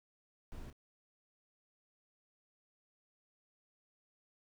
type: noise with echo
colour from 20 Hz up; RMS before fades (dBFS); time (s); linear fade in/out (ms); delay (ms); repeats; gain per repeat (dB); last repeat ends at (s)
brown; -45; 0.52-0.7; 0; 27; 1; -10; 0.727
effects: none